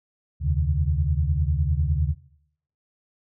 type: tone cluster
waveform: sine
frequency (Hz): 75.1 / 85 / 133 / 149.5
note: D2 / F2 / C3 / D3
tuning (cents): +39 / -46 / +29 / +31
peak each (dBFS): -22 / -26 / -27 / -29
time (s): 0.4-2.15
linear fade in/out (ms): 50
effects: noise-tail reverb RT60 0.7 s tail -20 dB re dry